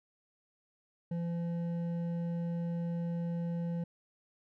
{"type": "tone with hard clipping", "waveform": "sine", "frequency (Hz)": 170.2, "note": "F3", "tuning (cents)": -44, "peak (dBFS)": -34, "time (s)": [1.11, 3.84], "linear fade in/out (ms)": 5, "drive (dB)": 7, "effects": []}